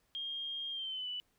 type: tone with pitch glide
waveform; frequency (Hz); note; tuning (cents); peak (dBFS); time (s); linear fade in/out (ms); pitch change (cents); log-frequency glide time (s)
sine; 3223 to 2973; G7 to F#7; +47 to +8; -37; 0.15-1.2; 0; -139; 0.71-1.08
effects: pink hiss -75 dBFS RMS until 1.38 s